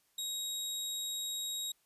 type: tone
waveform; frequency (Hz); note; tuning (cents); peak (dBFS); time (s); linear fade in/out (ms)
25% pulse; 3795; A#7; +30; -32; 0.18-1.72; 5
effects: white hiss -73 dBFS RMS until 1.85 s + resampled to 32000 Hz